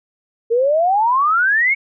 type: exponential sweep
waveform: sine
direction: up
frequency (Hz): 449.6 to 2242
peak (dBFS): -12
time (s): 0.5-1.75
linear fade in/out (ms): 20
effects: none